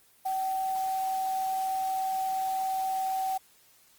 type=tone in noise; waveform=sine; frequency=763 Hz; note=G5; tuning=47 cents flat; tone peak=-27 dBFS; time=0.25-3.38 s; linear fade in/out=10 ms; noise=white; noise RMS=-45 dBFS; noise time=0.25-3.38 s; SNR=+15 dB; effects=white hiss -61 dBFS RMS until 3.98 s + Opus 24 kbps

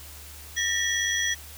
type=tone cluster; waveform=sine; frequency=1814 / 1912 / 3304 / 5860 Hz; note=A#6 / A#6 / G#7 / F#8; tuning=-48 / +43 / -10 / -18 cents; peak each=-29 dBFS; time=0.56-1.35 s; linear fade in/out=20 ms; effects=added 74 Hz sine -45 dBFS peak until 1.57 s + white hiss -45 dBFS RMS until 1.57 s

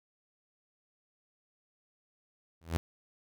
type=tone with exponential growth; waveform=sawtooth; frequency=82.41 Hz; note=E2; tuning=in tune; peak=-21 dBFS; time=2.61-2.77 s; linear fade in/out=0 ms; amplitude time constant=34 ms; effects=none

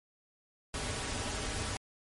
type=noise with comb filter; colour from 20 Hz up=pink; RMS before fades=-36 dBFS; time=0.74-1.77 s; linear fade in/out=2 ms; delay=5.7 ms; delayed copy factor=-0.55; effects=MP3 48 kbps

